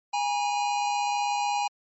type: tone pair together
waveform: square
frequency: 821 / 957.1 Hz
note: G#5 / A#5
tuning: -20 / +45 cents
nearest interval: minor third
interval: 265 cents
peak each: -26 / -32 dBFS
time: 0.13-1.68 s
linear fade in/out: 10 ms
effects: MP3 32 kbps